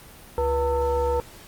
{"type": "tone with frequency modulation", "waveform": "sine", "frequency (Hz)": 485.8, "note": "B4", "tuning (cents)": -29, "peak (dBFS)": -20, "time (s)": [0.38, 1.2], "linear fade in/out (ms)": 0, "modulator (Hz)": 416, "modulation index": 1, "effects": ["pink hiss -46 dBFS RMS until 1.47 s", "Opus 32 kbps"]}